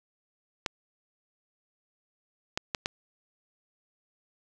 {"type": "clicks", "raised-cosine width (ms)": 0.2, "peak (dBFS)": -11, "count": 4, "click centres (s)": [0.662, 2.575, 2.748, 2.859], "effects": []}